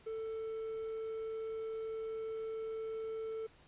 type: tone with quantisation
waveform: triangle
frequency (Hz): 443.8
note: A4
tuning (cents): +15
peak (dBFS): -36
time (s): 0.06-3.47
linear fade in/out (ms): 10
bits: 11
effects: pink hiss -63 dBFS RMS until 3.67 s + resampled to 8000 Hz